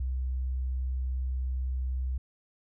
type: tone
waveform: sine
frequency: 64.1 Hz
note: C2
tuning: 35 cents flat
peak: -28 dBFS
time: 0-2.18 s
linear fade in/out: 5 ms
effects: none